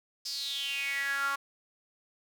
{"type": "tone with high-pass filter sweep", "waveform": "sawtooth", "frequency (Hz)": 278, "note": "C#4", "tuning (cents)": 5, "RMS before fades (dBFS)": -33, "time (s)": [0.25, 1.36], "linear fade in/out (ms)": 10, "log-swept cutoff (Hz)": [5100, 1200], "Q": 8.1, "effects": []}